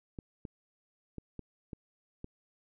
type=clicks; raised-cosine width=3 ms; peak=-28 dBFS; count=6; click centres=0.188 / 0.452 / 1.183 / 1.393 / 1.732 / 2.244 s; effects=none